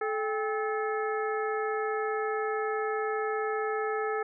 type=harmonic tone with a mistuned harmonic; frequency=432.4 Hz; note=A4; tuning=30 cents flat; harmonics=1 / 2 / 3 / 4 / 5; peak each=-30 / -35 / -35 / -38 / -44 dBFS; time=0.01-4.23 s; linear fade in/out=5 ms; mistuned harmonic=2; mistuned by=-140 cents; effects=none